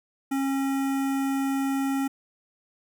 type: tone with notch filter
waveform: square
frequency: 272 Hz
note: C#4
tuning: 33 cents flat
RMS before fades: -26 dBFS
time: 0.31-2.08 s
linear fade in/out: 10 ms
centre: 4200 Hz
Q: 0.92
effects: none